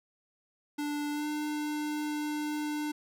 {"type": "tone with pitch glide", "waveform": "square", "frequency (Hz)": [293.7, 299.7], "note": ["D4", "D4"], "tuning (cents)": [0, 35], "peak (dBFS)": -32, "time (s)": [0.78, 2.92], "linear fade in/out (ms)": 10, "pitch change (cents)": 35, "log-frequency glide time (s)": [1.12, 1.26], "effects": []}